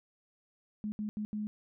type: tone bursts at uneven times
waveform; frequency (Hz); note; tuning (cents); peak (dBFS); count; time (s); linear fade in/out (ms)
sine; 211.2; G#3; +29; -33; 4; 0.84-0.92 / 0.99-1.09 / 1.17-1.25 / 1.33-1.47; 0
effects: none